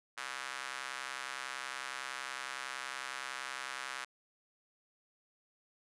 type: tone with high-pass filter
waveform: square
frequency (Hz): 65.41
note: C2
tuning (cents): 0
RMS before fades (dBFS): -42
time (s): 0.17-4.05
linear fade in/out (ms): 10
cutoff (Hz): 1400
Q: 1.6
effects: resampled to 24000 Hz